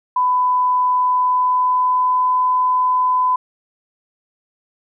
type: tone with pitch glide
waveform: sine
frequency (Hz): 1000 to 1007.5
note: B5 to B5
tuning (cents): +21 to +34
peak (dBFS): -13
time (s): 0.16-3.36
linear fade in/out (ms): 5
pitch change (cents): +13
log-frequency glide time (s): 0.93-2.35
effects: none